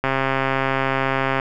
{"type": "click train", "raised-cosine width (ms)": 0.5, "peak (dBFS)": -5, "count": 183, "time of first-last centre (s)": [0.04, 1.398], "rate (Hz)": 134, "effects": []}